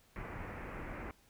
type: low-pass noise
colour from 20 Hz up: pink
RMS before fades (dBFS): -44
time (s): 0.16-1.11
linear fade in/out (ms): 0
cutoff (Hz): 2400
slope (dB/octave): 48
effects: pink hiss -67 dBFS RMS until 1.29 s